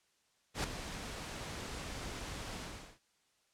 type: noise with ADSR envelope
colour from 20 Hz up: pink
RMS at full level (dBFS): -32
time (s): 0.54-2.99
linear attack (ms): 100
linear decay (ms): 4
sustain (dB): -11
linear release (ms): 410
effects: white hiss -74 dBFS RMS until 3.53 s + low-pass 8000 Hz 12 dB/octave